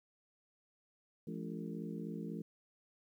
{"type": "harmonic tone with a mistuned harmonic", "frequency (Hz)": 56.3, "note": "A1", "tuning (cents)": 40, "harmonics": [3, 4, 5, 6, 7, 8], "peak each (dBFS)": [-44, -44, -48, -49, -55, -51], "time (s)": [1.27, 2.42], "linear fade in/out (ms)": 5, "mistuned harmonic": 4, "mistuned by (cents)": -99, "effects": ["12-bit"]}